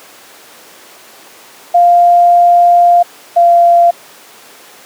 sine tone pair in turn, 698.5 / 689.7 Hz, F5 / F5, 0 / -22 cents, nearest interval unison, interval 22 cents, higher first, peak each -3 dBFS, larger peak neither, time 1.74-3.03 / 3.36-3.91 s, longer first, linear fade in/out 10 ms, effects pink hiss -37 dBFS RMS until 4.85 s + high-pass 400 Hz 12 dB/octave

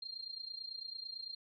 sine tone with amplitude modulation, 4196 Hz, C8, 4 cents sharp, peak -39 dBFS, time 0.02-1.35 s, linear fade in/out 5 ms, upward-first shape sine, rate 29 Hz, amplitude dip 80%, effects none

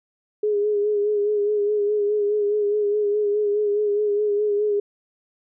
sine tone with vibrato, 415.3 Hz, G#4, in tune, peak -18 dBFS, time 0.43-4.8 s, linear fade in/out 5 ms, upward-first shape sine, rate 4.8 Hz, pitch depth 37 cents each way, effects none

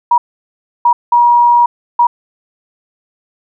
sine tone bursts at uneven times, 956 Hz, A#5, 43 cents sharp, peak -5 dBFS, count 4, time 0.11-0.18 / 0.85-0.93 / 1.12-1.66 / 1.99-2.07 s, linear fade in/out 5 ms, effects none

